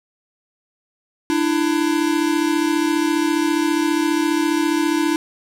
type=tone pair together; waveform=square; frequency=298.4 / 333.2 Hz; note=D4 / E4; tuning=+28 / +19 cents; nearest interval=major second; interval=191 cents; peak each=-20 dBFS; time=1.3-5.16 s; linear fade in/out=0 ms; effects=low-pass 12000 Hz 12 dB/octave